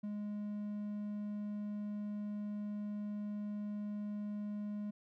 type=tone; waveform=triangle; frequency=207.7 Hz; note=G#3; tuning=in tune; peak=-36 dBFS; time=0.03-4.91 s; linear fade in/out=10 ms; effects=none